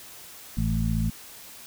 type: harmonic tone with a mistuned harmonic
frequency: 55 Hz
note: A1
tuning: in tune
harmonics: 1 / 2 / 3 / 4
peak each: -27 / -28 / -28 / -29 dBFS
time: 0.57-1.1 s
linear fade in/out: 5 ms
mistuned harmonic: 1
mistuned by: -100 cents
effects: white hiss -45 dBFS RMS until 1.66 s